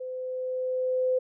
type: tone with level ramp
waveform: sine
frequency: 511 Hz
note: C5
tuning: 41 cents flat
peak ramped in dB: -33 to -21 dBFS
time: 0-1.19 s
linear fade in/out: 10 ms
effects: none